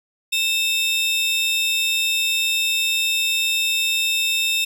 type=tone pair together; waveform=40% pulse; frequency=2637 / 3665 Hz; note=E7 / A#7; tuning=0 / -30 cents; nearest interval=tritone; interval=570 cents; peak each=-20 dBFS; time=0.32-4.65 s; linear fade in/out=10 ms; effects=none